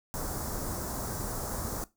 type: band-stop noise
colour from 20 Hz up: pink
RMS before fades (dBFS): -35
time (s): 0.14-1.84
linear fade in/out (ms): 0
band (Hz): 1400 to 5600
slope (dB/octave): 24
effects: noise-tail reverb RT60 0.2 s tail -18 dB re dry